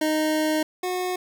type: tone pair in turn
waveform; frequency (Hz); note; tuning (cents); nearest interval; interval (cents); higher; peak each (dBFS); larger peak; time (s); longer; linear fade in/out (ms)
25% pulse; 310 / 364.5; D#4 / F#4; -6 / -26; minor third; 280; second; -17 / -21; first; 0.01-0.63 / 0.83-1.16; first; 5
effects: none